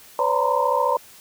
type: tone cluster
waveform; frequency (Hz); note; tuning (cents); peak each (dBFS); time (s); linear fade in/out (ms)
sine; 505 / 569 / 917 / 951 / 1026; B4 / C#5 / A#5 / A#5 / C6; +39 / +45 / -29 / +34 / -34; -24; 0.19-0.97; 2
effects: white hiss -47 dBFS RMS until 1.2 s